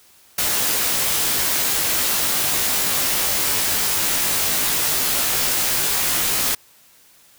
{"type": "noise with comb filter", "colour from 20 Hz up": "white", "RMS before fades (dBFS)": -20, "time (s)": [0.38, 6.55], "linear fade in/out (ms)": 5, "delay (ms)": 17, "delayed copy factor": -0.7, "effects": ["white hiss -52 dBFS RMS until 7.38 s"]}